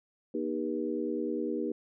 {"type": "harmonic tone with a mistuned harmonic", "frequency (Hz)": 80, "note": "D#2", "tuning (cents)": 49, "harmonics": [3, 4, 5, 6], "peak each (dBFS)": [-36, -34, -35, -37], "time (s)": [0.34, 1.72], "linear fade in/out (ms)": 5, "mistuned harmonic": 4, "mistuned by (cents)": -56, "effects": []}